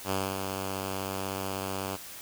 5% pulse tone with ADSR envelope, 96.2 Hz, G2, 32 cents flat, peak -16 dBFS, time 0.04-1.97 s, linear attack 65 ms, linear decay 250 ms, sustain -5 dB, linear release 21 ms, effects white hiss -44 dBFS RMS until 2.21 s

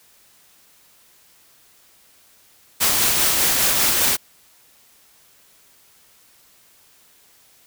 white noise with tremolo, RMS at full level -17 dBFS, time 2.8-4.17 s, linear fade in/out 20 ms, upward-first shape sine, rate 5 Hz, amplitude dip 25%, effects white hiss -54 dBFS RMS until 7.66 s

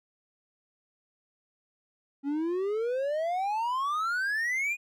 triangle exponential sweep, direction up, 273.2 to 2489 Hz, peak -25 dBFS, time 2.23-4.77 s, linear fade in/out 50 ms, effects none

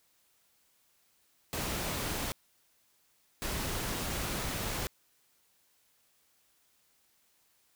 pink noise bursts at uneven times, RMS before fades -35 dBFS, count 2, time 1.53-2.32 / 3.42-4.87 s, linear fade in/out 0 ms, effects white hiss -70 dBFS RMS until 7.75 s

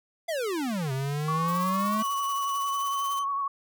square exponential two-way sweep, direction down then up, 698.5 to 130.81 to 219.3 Hz, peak -28 dBFS, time 0.28-2.03 s, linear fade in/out 10 ms, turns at 0.92 s
sine tone with vibrato, 1114 Hz, C#6, 8 cents sharp, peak -26 dBFS, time 1.28-3.48 s, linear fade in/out 5 ms, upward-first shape sine, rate 11 Hz, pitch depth 28 cents each way
blue noise with tremolo, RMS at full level -40 dBFS, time 1.48-3.19 s, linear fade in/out 0 ms, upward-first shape triangle, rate 16 Hz, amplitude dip 70%
25% pulse tone with pitch glide, 2960 to 3073 Hz, F#7 to G7, 0 to -35 cents, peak -34 dBFS, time 1.98-3.25 s, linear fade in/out 50 ms, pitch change +65 cents, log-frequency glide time 2.52-3.13 s
effects none

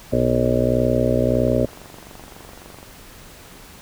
harmonic tone, 61.6 Hz, B1, 4 cents flat, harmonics 1 / 2 / 4 / 5 / 6 / 7 / 8 / 9 / 10, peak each -27 / -23 / -22 / -28 / -27 / -25 / -28 / -22 / -24 dBFS, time 0.12-1.66 s, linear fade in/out 10 ms
click train, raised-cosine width 1 ms, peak -26 dBFS, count 37, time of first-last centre 1.31-2.829 s, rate 23.7 Hz
effects pink hiss -43 dBFS RMS until 3.81 s

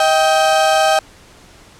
35% pulse tone pair together, 632.2 / 784 Hz, D#5 / G5, +27 / 0 cents, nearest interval major third, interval 373 cents, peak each -12 dBFS, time 0-0.99 s, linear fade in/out 2 ms, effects pink hiss -44 dBFS RMS until 1.79 s + low-pass 9000 Hz 12 dB/octave

